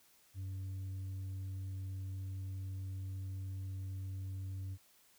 sine tone with tanh clipping, 95.4 Hz, G2, 47 cents flat, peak -40 dBFS, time 0.34-4.78 s, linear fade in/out 50 ms, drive 3 dB, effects white hiss -67 dBFS RMS until 5.18 s

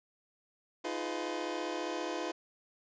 25% pulse chord, F half-diminished seventh, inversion third, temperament just, 314.3 / 349.2 / 419.1 / 502.9 Hz, Eb4 / F4 / Ab4 / Cb5, +18 / 0 / +16 / +31 cents, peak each -36 / -35 / -40 / -37 dBFS, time 0.84-2.32 s, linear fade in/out 10 ms, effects resampled to 16000 Hz

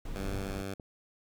brown noise, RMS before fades -38 dBFS, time 0.05-0.62 s, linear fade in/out 5 ms
10% pulse tone, 97.5 Hz, G2, 9 cents flat, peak -28 dBFS, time 0.15-0.74 s, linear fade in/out 5 ms
click, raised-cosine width 2 ms, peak -33 dBFS, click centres 0.798 s
effects none

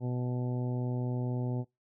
harmonic tone, 124.2 Hz, B2, 10 cents sharp, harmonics 1 / 2 / 3 / 4 / 5 / 6 / 7, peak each -31 / -37 / -41 / -45 / -47 / -51 / -50 dBFS, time 0-1.65 s, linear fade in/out 50 ms, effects noise-tail reverb RT60 0.2 s tail -23 dB re dry

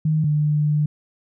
sine tone pair in turn, 155.6 / 149.77 Hz, D#3 / D3, 0 / +34 cents, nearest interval minor second, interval 66 cents, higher first, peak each -16 dBFS, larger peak neither, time 0.05-0.24 / 0.24-0.86 s, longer second, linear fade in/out 5 ms, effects none

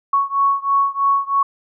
sine beating tone pair, 1108.7 / 1111.8 Hz, C#6 / C#6, 0 / +5 cents, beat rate 3.1 Hz, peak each -17 / -18 dBFS, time 0.13-1.43 s, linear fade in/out 5 ms, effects none

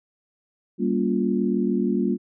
sine chord, G half-diminished seventh, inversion none, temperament just, 196 / 235.2 / 282.2 / 352.8 Hz, G3 / Bb3 / Db4 / F4, 0 / +16 / +31 / +18 cents, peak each -24 / -24 / -28 / -26 dBFS, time 0.78-2.18 s, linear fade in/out 50 ms, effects none

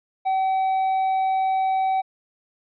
triangle tone, 763 Hz, G5, 47 cents flat, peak -17 dBFS, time 0.25-2.02 s, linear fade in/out 20 ms, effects resampled to 11025 Hz

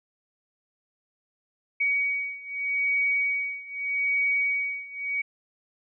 sine beating tone pair, 2255 / 2255.81 Hz, C#7 / C#7, +29 / +30 cents, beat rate 0.81 Hz, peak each -26 / -28 dBFS, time 1.8-5.22 s, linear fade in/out 10 ms, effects none

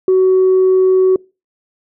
sine tone, 374.5 Hz, F#4, 21 cents sharp, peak -6 dBFS, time 0.08-1.16 s, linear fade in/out 2 ms, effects noise-tail reverb RT60 0.3 s tail -26 dB re dry + tanh soft clip ceiling -5 dBFS

